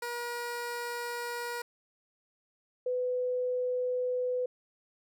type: tone pair in turn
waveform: 15% pulse / sine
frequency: 478.3 / 500.1 Hz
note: A#4 / B4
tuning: +44 / +22 cents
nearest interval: minor second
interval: 78 cents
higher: second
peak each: -28 dBFS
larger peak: neither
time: 0.02-1.62 / 2.86-4.46 s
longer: neither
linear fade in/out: 5 ms
effects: none